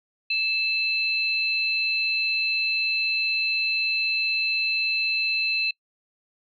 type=tone pair together; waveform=sine; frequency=2637 / 4092 Hz; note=E7 / C8; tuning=0 / -39 cents; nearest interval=minor sixth; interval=761 cents; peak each=-23 / -27 dBFS; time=0.3-5.71 s; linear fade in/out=5 ms; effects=noise-tail reverb RT60 0.1 s tail -26 dB re dry